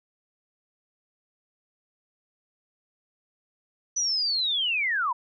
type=linear sweep; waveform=sine; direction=down; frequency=6000 to 923 Hz; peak=-23 dBFS; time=3.96-5.13 s; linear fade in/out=10 ms; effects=none